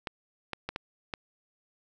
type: clicks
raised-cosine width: 0.3 ms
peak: -17 dBFS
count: 5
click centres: 0.072 / 0.533 / 0.69 / 0.761 / 1.138 s
effects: none